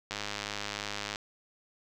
click train, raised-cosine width 0.2 ms, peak -17 dBFS, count 109, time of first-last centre 0.11-1.159 s, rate 103 Hz, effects none

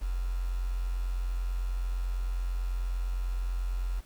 sine tone with quantisation, 44.52 Hz, F1, 34 cents sharp, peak -28 dBFS, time 0.01-4.01 s, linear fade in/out 20 ms, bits 8, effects pink hiss -59 dBFS RMS until 4.05 s

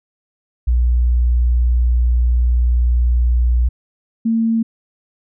sine tone pair in turn, 60.3 / 226.5 Hz, B1 / A#3, -41 / -50 cents, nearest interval octave + major seventh, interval 2291 cents, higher second, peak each -11 / -13 dBFS, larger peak first, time 0.67-3.69 / 4.25-4.63 s, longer first, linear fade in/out 10 ms, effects none

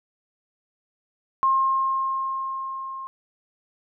sine tone with level ramp, 1067 Hz, C6, 34 cents sharp, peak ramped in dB -16 to -32 dBFS, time 1.43-3.07 s, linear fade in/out 0 ms, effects none

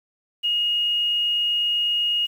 sine tone, 2868 Hz, F7, 45 cents sharp, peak -19 dBFS, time 0.43-2.27 s, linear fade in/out 20 ms, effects 8-bit

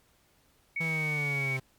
sine tone with pitch glide, 2228 to 2243 Hz, C#7 to C#7, +8 to +20 cents, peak -29 dBFS, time 0.76-1.57 s, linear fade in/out 5 ms, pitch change +12 cents, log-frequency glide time 0.93-1.41 s
45% pulse linear sweep, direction down, 164.81 to 130 Hz, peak -32 dBFS, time 0.8-1.6 s, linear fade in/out 10 ms
effects pink hiss -66 dBFS RMS until 1.78 s + MP3 96 kbps

